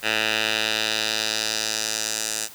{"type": "tone with band-pass filter sweep", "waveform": "10% pulse", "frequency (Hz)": 109.3, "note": "A2", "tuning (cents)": -11, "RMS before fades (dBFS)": -25, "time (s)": [0.02, 2.49], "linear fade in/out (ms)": 50, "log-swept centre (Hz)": [2600, 7600], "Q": 1.6, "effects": ["white hiss -44 dBFS RMS until 2.54 s"]}